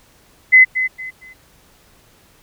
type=tone with echo; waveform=sine; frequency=2033 Hz; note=B6; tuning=50 cents sharp; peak=-4 dBFS; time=0.52-0.65 s; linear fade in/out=20 ms; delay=230 ms; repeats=3; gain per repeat=-11 dB; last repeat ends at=1.34 s; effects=pink hiss -52 dBFS RMS until 2.42 s